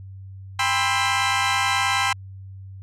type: chord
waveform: 20% pulse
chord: C major seventh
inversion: second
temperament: equal with one note detuned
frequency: 797.2 / 987.8 / 1046.5 / 1318.5 Hz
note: G5 / B5 / C6 / E6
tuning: +29 / 0 / 0 / 0 cents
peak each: -19 / -21 / -19 / -21 dBFS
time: 0.59-2.13 s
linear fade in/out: 5 ms
effects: added 96 Hz sine -36 dBFS peak until 2.82 s + low-pass 8000 Hz 12 dB/octave